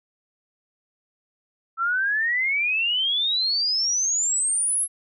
sine exponential sweep, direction up, 1318.5 to 11175 Hz, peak -20 dBFS, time 1.77-4.88 s, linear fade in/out 50 ms, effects none

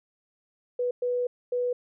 sine tone bursts at uneven times, 491.8 Hz, B4, 7 cents flat, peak -24 dBFS, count 3, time 0.79-0.91 / 1.02-1.27 / 1.52-1.73 s, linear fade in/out 5 ms, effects none

